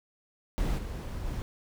brown noise with level steps, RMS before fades -29 / -36 / -34 dBFS, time 0.58-1.42 s, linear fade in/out 0 ms, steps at 0.77 / 1.25 s, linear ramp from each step 20 ms, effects none

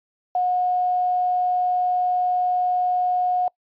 sine tone with quantisation, 725 Hz, F#5, 35 cents flat, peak -18 dBFS, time 0.35-3.48 s, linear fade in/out 2 ms, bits 8, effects noise-tail reverb RT60 0.1 s tail -25 dB re dry + resampled to 11025 Hz

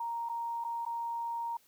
sine tone with dropouts, 932.3 Hz, A#5, in tune, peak -33 dBFS, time 0-1.57 s, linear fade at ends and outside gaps 5 ms, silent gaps 0.289-0.295 / 0.641-0.647 / 0.852-0.862 s, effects white hiss -66 dBFS RMS until 1.67 s

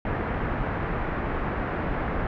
pink low-pass noise, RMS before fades -28 dBFS, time 0.05-2.27 s, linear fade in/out 2 ms, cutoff 1900 Hz, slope 24 dB/octave, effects none

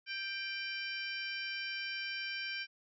harmonic tone with a mistuned harmonic, 788 Hz, G5, 9 cents sharp, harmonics 2 / 3 / 4 / 5 / 6 / 7, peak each -42 / -41 / -45 / -55 / -47 / -47 dBFS, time 0.06-2.67 s, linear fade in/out 50 ms, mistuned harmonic 4, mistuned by -47 cents, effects none

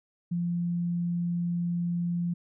sine tone, 173.1 Hz, F3, 15 cents flat, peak -26 dBFS, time 0.31-2.34 s, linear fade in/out 10 ms, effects none

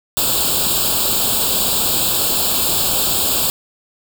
white noise with comb filter, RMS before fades -17 dBFS, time 0.17-3.5 s, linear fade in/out 0 ms, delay 0.25 ms, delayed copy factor +1, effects none

